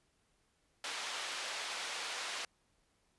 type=band-pass noise; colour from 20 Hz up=white; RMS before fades=-41 dBFS; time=0.84-2.45 s; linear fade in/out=2 ms; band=570 to 4300 Hz; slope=12 dB/octave; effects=pink hiss -75 dBFS RMS until 3.18 s + resampled to 24000 Hz